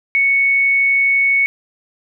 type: tone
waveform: sine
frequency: 2217 Hz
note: C#7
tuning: in tune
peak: -11 dBFS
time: 0.15-1.46 s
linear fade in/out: 0 ms
effects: none